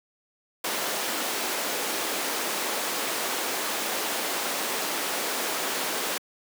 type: high-pass noise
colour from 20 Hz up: pink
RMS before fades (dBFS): -29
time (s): 0.64-6.18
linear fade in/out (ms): 5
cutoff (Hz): 340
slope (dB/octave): 12
effects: high-pass 200 Hz 12 dB/octave